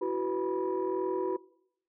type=tone cluster; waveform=sine; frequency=334.7 / 376.4 / 495.7 / 978 Hz; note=E4 / F#4 / B4 / B5; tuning=+26 / +30 / +6 / -17 cents; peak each=-34 / -30 / -35 / -37 dBFS; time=0.01-1.37 s; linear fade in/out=10 ms; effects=noise-tail reverb RT60 0.8 s tail -23 dB re dry + tanh soft clip ceiling -21 dBFS